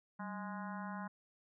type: harmonic tone with a mistuned harmonic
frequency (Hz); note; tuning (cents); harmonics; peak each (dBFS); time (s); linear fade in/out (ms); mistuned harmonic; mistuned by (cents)
207.7; G#3; 0; 1 / 3 / 4 / 5 / 6 / 7 / 8 / 9; -43 / -54 / -49 / -48 / -57 / -51 / -57 / -60; 0.19-1.08; 10; 1; -130
effects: none